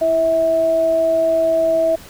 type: tone pair together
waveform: sine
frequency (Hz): 330 / 650.3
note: E4 / E5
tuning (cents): +2 / -24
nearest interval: octave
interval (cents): 1174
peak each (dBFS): -25 / -13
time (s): 0.01-1.96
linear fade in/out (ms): 10
effects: pink hiss -40 dBFS RMS until 2.09 s